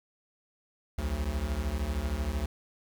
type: beating tone pair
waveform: square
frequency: 61.3 / 74.3 Hz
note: B1 / D2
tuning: -12 / +21 cents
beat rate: 13 Hz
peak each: -33 / -32 dBFS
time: 0.98-2.46 s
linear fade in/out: 5 ms
effects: 9-bit